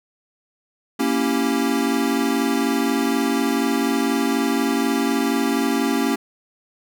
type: chord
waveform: square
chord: A# diminished seventh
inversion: none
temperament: equal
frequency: 233.1 / 277.2 / 329.6 / 392 Hz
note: A#3 / C#4 / E4 / G4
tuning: 0 / 0 / 0 / 0 cents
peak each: -24 / -22 / -28 / -27 dBFS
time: 0.99-6.16 s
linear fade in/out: 10 ms
effects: none